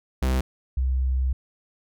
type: tone pair in turn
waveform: 45% pulse / sine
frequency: 64.7 / 64.7 Hz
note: C2 / C2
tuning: -19 / -19 cents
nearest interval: unison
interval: 0 cents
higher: neither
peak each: -20 dBFS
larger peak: neither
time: 0.22-0.41 / 0.77-1.33 s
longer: second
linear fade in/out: 5 ms
effects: none